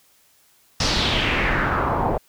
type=noise with low-pass filter sweep; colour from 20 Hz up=pink; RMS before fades=-21 dBFS; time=0.8-2.18 s; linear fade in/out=5 ms; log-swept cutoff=5400 to 720 Hz; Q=3.3; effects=white hiss -58 dBFS RMS until 2.28 s